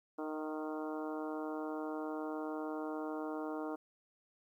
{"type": "harmonic tone with a mistuned harmonic", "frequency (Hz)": 154.5, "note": "D#3", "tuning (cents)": -12, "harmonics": [2, 3, 4, 5, 6, 7, 8, 9], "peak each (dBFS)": [-40, -44, -46, -48, -50, -51, -52, -53], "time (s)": [0.18, 3.76], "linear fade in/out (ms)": 10, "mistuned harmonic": 4, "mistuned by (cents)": 22, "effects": ["12-bit"]}